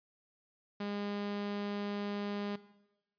sawtooth tone, 203.9 Hz, G#3, 32 cents flat, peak -32 dBFS, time 0.8-2.56 s, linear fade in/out 5 ms, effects noise-tail reverb RT60 1.0 s tail -17 dB re dry + resampled to 11025 Hz

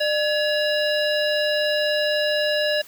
harmonic tone with a mistuned harmonic, 564 Hz, C#5, 30 cents sharp, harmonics 1 / 3 / 5 / 7 / 9, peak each -21 / -26 / -28 / -29 / -31 dBFS, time 0-2.82 s, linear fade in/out 10 ms, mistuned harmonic 1, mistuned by +110 cents, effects white hiss -46 dBFS RMS until 2.87 s + high-pass 100 Hz 12 dB/octave

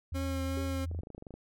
sine tone with pitch glide, 82.41 to 83.66 Hz, E2 to E2, 0 to +26 cents, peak -33 dBFS, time 0.12-1.01 s, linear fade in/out 5 ms, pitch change +26 cents, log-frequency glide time 0.44-0.79 s
30% pulse tone with vibrato, 269.8 Hz, C#4, 47 cents flat, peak -32 dBFS, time 0.14-0.86 s, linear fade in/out 20 ms, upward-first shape triangle, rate 2.6 Hz, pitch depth 19 cents each way
sine tone with exponential decay, 396.2 Hz, G4, 18 cents sharp, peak -38 dBFS, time 0.57-0.84 s, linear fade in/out 0 ms, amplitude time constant 58 ms
clicks, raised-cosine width 2 ms, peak -32 dBFS, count 12, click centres 0.914 / 0.948 / 0.99 / 1.034 / 1.071 / 1.103 / 1.148 / 1.18 / 1.224 / 1.268 / 1.307 / 1.34 s
effects none

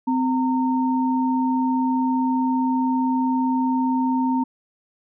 sine tone pair together, 257.5 / 917.6 Hz, C4 / A#5, -28 / -28 cents, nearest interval octave + minor seventh, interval 2200 cents, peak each -19 / -24 dBFS, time 0.07-4.44 s, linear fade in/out 10 ms, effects none

